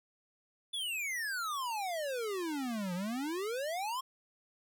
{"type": "exponential two-way sweep", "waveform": "square", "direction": "down then up", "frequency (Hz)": [3520, 172.2, 1088], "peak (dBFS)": -35, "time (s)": [0.73, 4.01], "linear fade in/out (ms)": 10, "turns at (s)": 2.94, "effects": []}